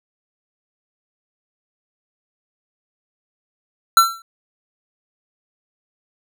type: tone with exponential decay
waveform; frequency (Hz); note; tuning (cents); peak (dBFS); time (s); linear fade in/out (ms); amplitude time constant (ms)
square; 1349; E6; +40; -5; 3.97-4.22; 2; 54
effects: none